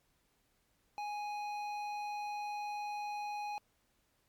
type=tone with hard clipping; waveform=triangle; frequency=830.6 Hz; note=G#5; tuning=in tune; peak=-39 dBFS; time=0.98-3.58 s; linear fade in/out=0 ms; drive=14 dB; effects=pink hiss -75 dBFS RMS until 4.28 s + MP3 96 kbps